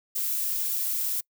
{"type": "noise", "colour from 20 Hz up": "violet", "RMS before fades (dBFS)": -28, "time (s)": [0.15, 1.21], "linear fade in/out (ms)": 10, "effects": ["noise-tail reverb RT60 0.1 s tail -26 dB re dry"]}